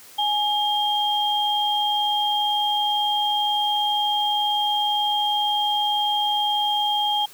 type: tone pair together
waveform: sine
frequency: 834 / 3211 Hz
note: G#5 / G7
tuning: +7 / +41 cents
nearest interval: octave + major seventh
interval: 2334 cents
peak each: -22 dBFS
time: 0.18-7.26 s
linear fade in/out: 10 ms
effects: white hiss -46 dBFS RMS until 7.33 s + high-pass 100 Hz 12 dB/octave

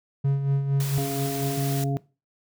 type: tone with tremolo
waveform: triangle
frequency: 138.59 Hz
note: C#3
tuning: in tune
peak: -16 dBFS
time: 0.24-1.58 s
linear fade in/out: 10 ms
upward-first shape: sine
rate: 4.3 Hz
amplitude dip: 55%
type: noise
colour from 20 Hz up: white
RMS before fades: -35 dBFS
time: 0.8-1.84 s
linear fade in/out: 2 ms
type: harmonic tone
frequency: 138.59 Hz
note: C#3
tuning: in tune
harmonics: 1 / 2 / 3 / 5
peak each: -23 / -31 / -34 / -34 dBFS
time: 0.98-1.97 s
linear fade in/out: 0 ms
effects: noise-tail reverb RT60 0.3 s tail -20 dB re dry

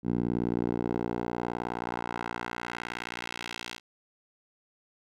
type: tone with band-pass filter sweep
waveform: 10% pulse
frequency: 59.2 Hz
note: A#1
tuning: 27 cents sharp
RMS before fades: -33 dBFS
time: 0.03-3.8 s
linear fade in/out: 50 ms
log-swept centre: 230 to 3600 Hz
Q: 1.1
effects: none

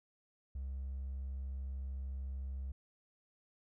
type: tone with hard clipping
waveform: triangle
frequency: 66.7 Hz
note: C2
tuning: 34 cents sharp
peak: -38 dBFS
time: 0.55-2.72 s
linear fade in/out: 5 ms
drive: 2 dB
effects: none

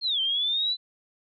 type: linear two-way sweep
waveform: sine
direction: down then up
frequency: 4332 to 3092 to 4029 Hz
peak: -23 dBFS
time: 0.01-0.77 s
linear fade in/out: 50 ms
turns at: 0.21 s
effects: none

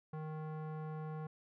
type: tone with low-pass filter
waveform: square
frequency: 155.56 Hz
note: D#3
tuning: in tune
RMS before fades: -43 dBFS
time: 0.13-1.27 s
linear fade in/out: 5 ms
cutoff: 1100 Hz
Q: 1.4
effects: none

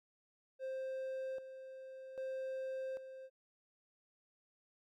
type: tone with tremolo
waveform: triangle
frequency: 526 Hz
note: C5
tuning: 9 cents sharp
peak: -37 dBFS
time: 0.59-3.3 s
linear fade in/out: 50 ms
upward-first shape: square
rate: 0.63 Hz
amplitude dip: 65%
effects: none

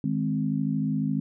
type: chord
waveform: sine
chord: Ab major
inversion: second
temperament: equal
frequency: 155.56 / 207.7 / 261.6 Hz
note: Eb3 / Ab3 / C4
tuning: 0 / 0 / 0 cents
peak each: -28 dBFS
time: 0.04-1.2 s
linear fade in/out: 2 ms
effects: none

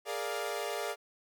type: chord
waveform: sawtooth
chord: Bb dominant seventh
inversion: third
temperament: equal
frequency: 415.3 / 466.2 / 587.3 / 698.5 Hz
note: Ab4 / Bb4 / D5 / F5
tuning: 0 / 0 / 0 / 0 cents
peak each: -35 / -36 / -35 / -36 dBFS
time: 0.05-0.96 s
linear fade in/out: 50 ms
effects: none

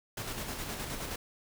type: noise with tremolo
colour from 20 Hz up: pink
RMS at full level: -37 dBFS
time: 0.17-1.16 s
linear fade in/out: 5 ms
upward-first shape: square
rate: 9.6 Hz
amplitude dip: 35%
effects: none

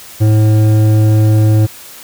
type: tone with hard clipping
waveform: sine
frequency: 107.8 Hz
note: A2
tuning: 35 cents flat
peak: -8 dBFS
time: 0.2-1.67 s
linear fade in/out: 20 ms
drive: 10 dB
effects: white hiss -34 dBFS RMS until 2.03 s

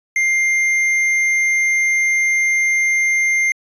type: tone with tanh clipping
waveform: sine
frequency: 2100 Hz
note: C7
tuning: 6 cents sharp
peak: -15 dBFS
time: 0.16-3.52 s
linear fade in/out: 2 ms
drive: 9 dB
effects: resampled to 22050 Hz

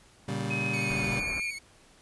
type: chord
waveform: 30% pulse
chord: G diminished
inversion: first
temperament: just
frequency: 117.6 / 141.12 / 196 Hz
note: Bb2 / Db3 / G3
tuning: +16 / +31 / 0 cents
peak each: -32 dBFS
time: 0.28-1.2 s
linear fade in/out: 5 ms
type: tone with pitch glide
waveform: sine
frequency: 2533 to 2410 Hz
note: D#7 to D7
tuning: +30 to +44 cents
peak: -30 dBFS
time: 0.5-1.51 s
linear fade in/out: 10 ms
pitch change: -86 cents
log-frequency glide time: 0.71-1.34 s
type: tone with vibrato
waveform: sawtooth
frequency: 2217 Hz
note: C#7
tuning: in tune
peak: -33 dBFS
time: 0.73-1.59 s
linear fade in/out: 10 ms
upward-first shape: triangle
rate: 13 Hz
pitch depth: 41 cents each way
type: low-pass noise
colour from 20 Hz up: pink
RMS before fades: -39 dBFS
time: 0.9-1.4 s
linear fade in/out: 2 ms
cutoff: 1800 Hz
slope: 96 dB/octave
effects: pink hiss -58 dBFS RMS until 2.01 s + resampled to 24000 Hz

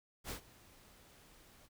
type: noise with ADSR envelope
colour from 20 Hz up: pink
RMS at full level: -41 dBFS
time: 0.24-1.69 s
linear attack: 65 ms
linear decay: 99 ms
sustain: -21 dB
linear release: 40 ms
effects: none

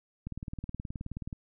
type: click train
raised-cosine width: 5 ms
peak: -25 dBFS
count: 21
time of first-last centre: 0.27-1.328 s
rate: 18.9 Hz
effects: none

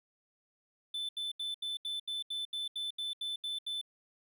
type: tone bursts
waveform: triangle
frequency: 3520 Hz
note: A7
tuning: in tune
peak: -33 dBFS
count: 13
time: 0.94-3.814 s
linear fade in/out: 5 ms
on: 150 ms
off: 77 ms
effects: none

